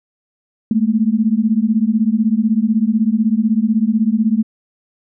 sine beating tone pair, 211.8 / 227.8 Hz, G#3 / A#3, +34 / -40 cents, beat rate 16 Hz, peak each -15 / -15 dBFS, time 0.71-4.43 s, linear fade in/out 2 ms, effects none

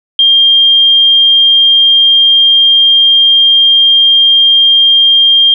sine tone, 3204 Hz, G7, 37 cents sharp, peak -3 dBFS, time 0.19-5.54 s, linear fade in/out 2 ms, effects none

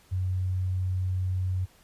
sine tone, 92.5 Hz, F#2, in tune, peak -25 dBFS, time 0.11-1.66 s, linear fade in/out 20 ms, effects pink hiss -59 dBFS RMS until 1.83 s + resampled to 32000 Hz

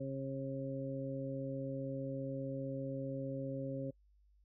harmonic tone, 135.2 Hz, C#3, 43 cents flat, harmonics 1 / 2 / 3 / 4, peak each -42 / -42 / -50 / -42 dBFS, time 0-3.91 s, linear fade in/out 10 ms, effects noise-tail reverb RT60 0.1 s tail -26 dB re dry + added 50 Hz sine -65 dBFS peak until 4.44 s

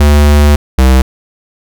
square tone pair in turn, 73.42 / 65.02 Hz, D2 / C2, 0 / -10 cents, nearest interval major second, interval 210 cents, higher first, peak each -4 dBFS, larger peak neither, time 0-0.56 / 0.78-1.02 s, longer first, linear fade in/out 5 ms, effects none

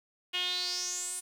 sawtooth tone with band-pass filter sweep, 360 Hz, F#4, 47 cents flat, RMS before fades -34 dBFS, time 0.33-1.21 s, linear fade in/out 20 ms, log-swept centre 2900 to 9600 Hz, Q 6.3, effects 9-bit

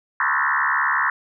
sine tone with frequency modulation, 1423 Hz, F6, 32 cents sharp, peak -17 dBFS, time 0.2-1.1 s, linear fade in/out 2 ms, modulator 71.6 Hz, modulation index 6.4, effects none

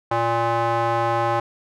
square tone with band-pass filter, 116.54 Hz, A#2, in tune, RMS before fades -21 dBFS, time 0.11-1.4 s, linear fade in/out 5 ms, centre 890 Hz, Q 2, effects none

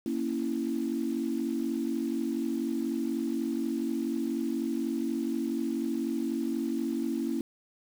sine chord, A# diminished, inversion none, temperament equal, 233.1 / 277.2 / 329.6 Hz, A#3 / C#4 / E4, 0 / 0 / 0 cents, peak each -32 dBFS, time 0.06-7.41 s, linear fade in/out 2 ms, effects tanh soft clip ceiling -18 dBFS + 8-bit

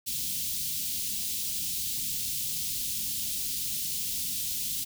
white band-stop noise, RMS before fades -32 dBFS, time 0.06-4.85 s, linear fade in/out 20 ms, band 240 to 3100 Hz, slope 24 dB/octave, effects none

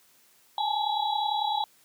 sine tone cluster, 819 / 850 / 888 / 3373 / 3898 Hz, G#5 / G#5 / A5 / G#7 / B7, -24 / +40 / +16 / +26 / -23 cents, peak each -30 / -29 / -32 / -37 / -34 dBFS, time 0.58-1.64 s, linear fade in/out 2 ms, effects white hiss -61 dBFS RMS until 1.84 s + high-pass 100 Hz 12 dB/octave

